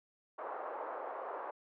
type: band-pass noise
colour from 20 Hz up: pink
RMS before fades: -42 dBFS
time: 0.38-1.51 s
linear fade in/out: 10 ms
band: 480 to 1200 Hz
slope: 24 dB/octave
effects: high-pass 300 Hz 12 dB/octave